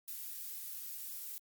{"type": "noise with high-pass filter sweep", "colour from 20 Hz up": "violet", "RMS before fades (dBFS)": -44, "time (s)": [0.08, 1.38], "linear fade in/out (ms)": 0, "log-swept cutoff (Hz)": [1500, 1000], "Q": 1.3, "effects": ["Opus 48 kbps"]}